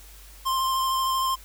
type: tone with vibrato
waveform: square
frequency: 1052 Hz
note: C6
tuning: 9 cents sharp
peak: -23 dBFS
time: 0.45-1.36 s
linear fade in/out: 20 ms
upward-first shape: sine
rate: 13 Hz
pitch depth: 13 cents each way
effects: added 50 Hz sine -46 dBFS peak until 1.44 s + white hiss -50 dBFS RMS until 1.44 s